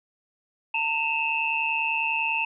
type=tone cluster; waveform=sine; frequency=906 / 2588 / 2738 Hz; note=A#5 / E7 / F7; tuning=-50 / -32 / -35 cents; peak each=-29 / -26 / -28 dBFS; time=0.74-2.45 s; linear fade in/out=5 ms; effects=none